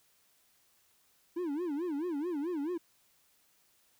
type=tone with vibrato; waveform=triangle; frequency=318.6 Hz; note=D#4; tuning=41 cents sharp; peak=-30 dBFS; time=1.36-2.78 s; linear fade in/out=10 ms; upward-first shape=sine; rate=4.6 Hz; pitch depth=230 cents each way; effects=white hiss -69 dBFS RMS until 3.99 s